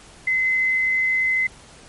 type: tone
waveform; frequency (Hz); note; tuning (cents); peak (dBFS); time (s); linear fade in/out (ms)
sine; 2048; C7; -38; -17; 0.27-1.47; 5
effects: pink hiss -46 dBFS RMS until 1.88 s + MP3 48 kbps